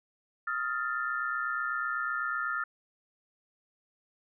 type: tone cluster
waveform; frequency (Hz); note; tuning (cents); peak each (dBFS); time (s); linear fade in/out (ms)
sine; 1265 / 1393 / 1774; D#6 / F6 / A6; +28 / -5 / +14; -35 / -32 / -36; 0.47-2.64; 5
effects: none